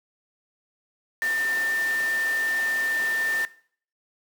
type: tone in noise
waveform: sine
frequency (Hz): 1800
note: A6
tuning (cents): +39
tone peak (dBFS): -23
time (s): 1.22-3.45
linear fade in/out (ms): 0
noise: pink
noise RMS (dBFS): -35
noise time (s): 1.22-3.45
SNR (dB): +9
effects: noise-tail reverb RT60 0.5 s tail -18 dB re dry + high-pass 400 Hz 12 dB/octave